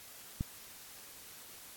click, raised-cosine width 5 ms, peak -21 dBFS, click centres 0.409 s, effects white hiss -52 dBFS RMS until 1.76 s + AAC 64 kbps

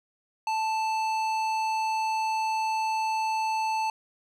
sine tone with tanh clipping, 880 Hz, A5, in tune, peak -27 dBFS, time 0.47-3.9 s, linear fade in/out 2 ms, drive 15 dB, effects none

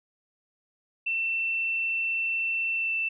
sine tone with pitch glide, 2686 to 2666 Hz, E7 to E7, +32 to +19 cents, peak -25 dBFS, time 1.06-3.09 s, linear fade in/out 10 ms, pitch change -13 cents, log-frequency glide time 2.75-2.95 s, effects none

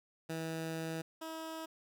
15% pulse tone pair in turn, 162.1 / 321.6 Hz, E3 / E4, -29 / -43 cents, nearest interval octave, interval 1186 cents, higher second, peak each -31 / -35 dBFS, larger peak first, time 0.29-1.02 / 1.21-1.66 s, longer first, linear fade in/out 10 ms, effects none

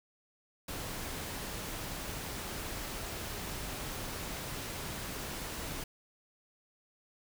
pink noise, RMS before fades -40 dBFS, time 0.68-5.84 s, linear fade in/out 5 ms, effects none

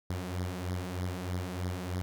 sawtooth beating tone pair, 89.6 / 92.8 Hz, F2 / F#2, +45 / +6 cents, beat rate 3.2 Hz, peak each -31 / -34 dBFS, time 0.1-2.02 s, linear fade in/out 0 ms, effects none

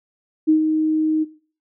sine tone with ADSR envelope, 312.5 Hz, D#4, 8 cents sharp, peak -10 dBFS, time 0.47-1.25 s, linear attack 22 ms, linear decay 110 ms, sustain -6 dB, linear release 25 ms, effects noise-tail reverb RT60 0.4 s tail -17 dB re dry

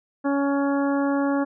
harmonic tone, 280 Hz, C#4, 18 cents sharp, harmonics 1 / 2 / 3 / 4 / 5 / 6, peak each -21 / -27 / -31 / -33 / -35 / -37 dBFS, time 0.24-1.45 s, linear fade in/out 20 ms, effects none

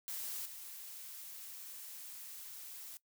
blue noise with level steps, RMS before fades -42 / -49 dBFS, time 0.08-2.97 s, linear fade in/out 0 ms, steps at 0.45 s, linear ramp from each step 10 ms, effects noise-tail reverb RT60 0.1 s tail -19 dB re dry

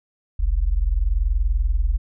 sine tone pair together, 41.18 / 61.7 Hz, E1 / B1, -1 / -1 cents, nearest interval perfect fifth, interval 700 cents, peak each -18 / -22 dBFS, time 0.39-1.98 s, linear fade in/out 10 ms, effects none

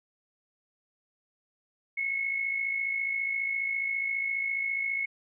sine tone with amplitude modulation, 2188 Hz, C#7, 23 cents flat, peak -25 dBFS, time 1.97-5.06 s, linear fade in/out 10 ms, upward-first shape sine, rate 54.7 Hz, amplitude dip 55%, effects none

